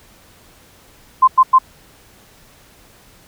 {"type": "tone bursts", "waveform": "sine", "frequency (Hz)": 1041, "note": "C6", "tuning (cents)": -9, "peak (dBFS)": -5, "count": 3, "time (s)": [1.22, 1.587], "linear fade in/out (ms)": 10, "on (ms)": 57, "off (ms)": 98, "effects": ["pink hiss -48 dBFS RMS until 3.27 s"]}